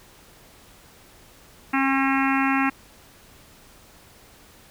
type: harmonic tone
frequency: 270 Hz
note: C#4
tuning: 45 cents flat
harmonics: 1 / 3 / 4 / 5 / 6 / 7 / 8 / 9 / 10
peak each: -22 / -27 / -28 / -29 / -30 / -30 / -31 / -32 / -32 dBFS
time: 1.73-2.7 s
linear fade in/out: 10 ms
effects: pink hiss -51 dBFS RMS until 4.7 s